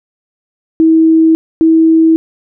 sine tone pair in turn, 322.4 / 323.5 Hz, E4 / E4, -38 / -32 cents, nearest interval unison, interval 6 cents, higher second, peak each -4 dBFS, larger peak neither, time 0.8-1.35 / 1.61-2.16 s, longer neither, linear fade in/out 0 ms, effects none

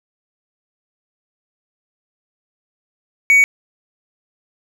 triangle tone, 2250 Hz, C#7, 25 cents sharp, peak -6 dBFS, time 3.3-3.44 s, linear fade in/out 0 ms, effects none

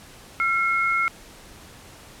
sine tone pair together, 1362 / 2162 Hz, F6 / C#7, -44 / -44 cents, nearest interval minor sixth, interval 800 cents, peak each -22 dBFS, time 0.4-1.08 s, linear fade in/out 0 ms, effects pink hiss -46 dBFS RMS until 2.2 s + low-pass 12000 Hz 12 dB/octave

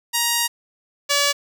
5% pulse tone pair in turn, 942 / 571.6 Hz, A#5 / D5, +18 / -47 cents, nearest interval major sixth, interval 865 cents, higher first, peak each -6 / -5 dBFS, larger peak second, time 0.13-0.48 / 1.09-1.33 s, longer first, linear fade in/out 20 ms, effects none

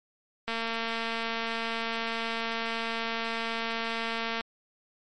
click train, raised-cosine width 0.3 ms, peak -16 dBFS, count 897, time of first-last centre 0.48-4.41 s, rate 228 Hz, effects MP3 48 kbps

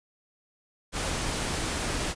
pink noise, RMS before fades -30 dBFS, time 0.92-2.15 s, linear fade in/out 50 ms, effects resampled to 22050 Hz

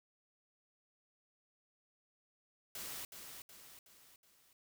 white noise with echo, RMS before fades -45 dBFS, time 2.75-3.05 s, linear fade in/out 2 ms, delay 370 ms, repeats 4, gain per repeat -6 dB, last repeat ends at 4.53 s, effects none

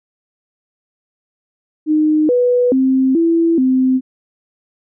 sine tone with pitch steps, 307.4 / 492 / 262.9 / 332.7 / 259.1 Hz, D#4 / B4 / C4 / E4 / C4, -21 / -7 / +8 / +16 / -17 cents, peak -10 dBFS, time 1.86-4.01 s, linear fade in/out 50 ms, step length 430 ms, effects none

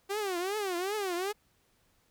sawtooth tone with vibrato, 384.8 Hz, G4, 32 cents flat, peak -27 dBFS, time 0.09-1.33 s, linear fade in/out 20 ms, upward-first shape triangle, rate 2.6 Hz, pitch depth 220 cents each way, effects pink hiss -70 dBFS RMS until 2.1 s

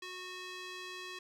square tone with band-pass filter, 367 Hz, F#4, 14 cents flat, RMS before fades -45 dBFS, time 0.02-1.19 s, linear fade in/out 5 ms, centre 3100 Hz, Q 0.95, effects none

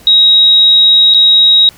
sine tone with dropouts, 3804 Hz, A#7, 34 cents sharp, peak -3 dBFS, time 0.07-1.69 s, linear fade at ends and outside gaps 1 ms, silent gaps 1.139-1.145 s, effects pink hiss -40 dBFS RMS until 1.77 s

